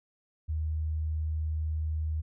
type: tone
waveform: sine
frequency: 78.1 Hz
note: D#2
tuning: 7 cents sharp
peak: -28 dBFS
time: 0.48-2.22 s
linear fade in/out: 20 ms
effects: none